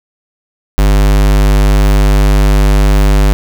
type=tone; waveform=square; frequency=49.95 Hz; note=G1; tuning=33 cents sharp; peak=-6 dBFS; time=0.78-3.33 s; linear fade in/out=0 ms; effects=none